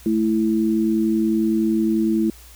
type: tone pair together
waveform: sine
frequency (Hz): 218.7 / 329.6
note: A3 / E4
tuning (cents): -10 / 0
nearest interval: perfect fifth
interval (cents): 710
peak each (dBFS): -19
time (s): 0.06-2.3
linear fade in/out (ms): 2
effects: added 60 Hz sine -44 dBFS peak until 2.55 s + white hiss -47 dBFS RMS until 2.55 s